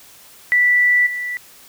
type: tone with level steps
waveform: sine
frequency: 1967 Hz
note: B6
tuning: 7 cents flat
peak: -11 / -22 dBFS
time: 0.52-1.37 s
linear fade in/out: 0 ms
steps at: 1.06 s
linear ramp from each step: 10 ms
effects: white hiss -45 dBFS RMS until 1.68 s